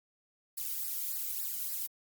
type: noise with flanger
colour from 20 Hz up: violet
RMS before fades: -36 dBFS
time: 0.57-1.87 s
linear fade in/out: 10 ms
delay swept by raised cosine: 0.3 to 1.17 ms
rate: 3.5 Hz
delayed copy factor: -0.65
effects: Opus 48 kbps